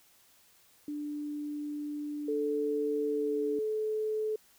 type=tone; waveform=sine; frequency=295.1 Hz; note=D4; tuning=8 cents sharp; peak=-34 dBFS; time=0.88-3.59 s; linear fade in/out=2 ms
type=tone with pitch glide; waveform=sine; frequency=438.9 to 431.9 Hz; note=A4 to A4; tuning=-4 to -32 cents; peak=-29 dBFS; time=2.28-4.36 s; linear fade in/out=5 ms; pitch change=-28 cents; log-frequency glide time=3.09-3.43 s
effects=white hiss -63 dBFS RMS until 4.58 s